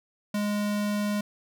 square tone, 207 Hz, G#3, 5 cents flat, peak -26 dBFS, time 0.34-1.21 s, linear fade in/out 5 ms, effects none

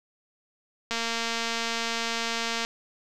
click train, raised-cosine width 0.2 ms, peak -12 dBFS, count 401, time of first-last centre 0.91-2.649 s, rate 230 Hz, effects none

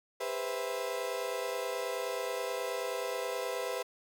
35% pulse chord, C major seventh, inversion second, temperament equal with one note detuned, 402.3 / 493.9 / 523.3 / 659.3 Hz, G4 / B4 / C5 / E5, +45 / 0 / 0 / 0 cents, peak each -39 / -35 / -38 / -39 dBFS, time 0.2-3.83 s, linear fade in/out 10 ms, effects none

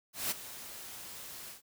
white noise with ADSR envelope, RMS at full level -32 dBFS, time 0.13-1.62 s, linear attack 180 ms, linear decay 18 ms, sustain -14 dB, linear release 120 ms, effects none

